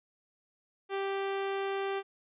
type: tone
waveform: sawtooth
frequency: 391.9 Hz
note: G4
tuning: in tune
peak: -27 dBFS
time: 0.89-2.03 s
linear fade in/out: 50 ms
effects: resampled to 8000 Hz